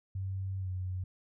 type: tone with pitch glide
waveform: sine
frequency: 95.7 to 92.23 Hz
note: G2 to F#2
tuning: -41 to -5 cents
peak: -33 dBFS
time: 0.15-1.04 s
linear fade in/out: 5 ms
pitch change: -64 cents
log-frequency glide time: 0.59-0.69 s
effects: none